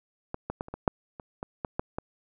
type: clicks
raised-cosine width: 1 ms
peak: -18 / -17 / -17 / -29 / -21 / -7 / -26 / -20 / -16 / -13 / -17 dBFS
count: 11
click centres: 0.344 / 0.5 / 0.609 / 0.684 / 0.74 / 0.878 / 1.198 / 1.429 / 1.648 / 1.795 / 1.985 s
effects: none